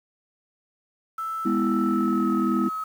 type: tone with pitch glide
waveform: sine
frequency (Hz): 1318.5 to 1281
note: E6 to E6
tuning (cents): 0 to -50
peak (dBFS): -27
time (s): 1.18-2.84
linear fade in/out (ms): 5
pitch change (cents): -50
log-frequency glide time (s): 1.86-2.3
type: chord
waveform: sine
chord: E major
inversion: first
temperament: just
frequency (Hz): 206 / 247.2 / 329.6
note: G#3 / B3 / E4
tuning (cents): -14 / +2 / 0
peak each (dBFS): -24 / -24 / -24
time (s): 1.45-2.69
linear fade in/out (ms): 10
effects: tanh soft clip ceiling -13 dBFS + 8-bit